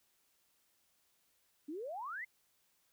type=exponential sweep; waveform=sine; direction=up; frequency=280 to 2137 Hz; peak=-40 dBFS; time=1.68-2.25 s; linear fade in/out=10 ms; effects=white hiss -75 dBFS RMS until 2.92 s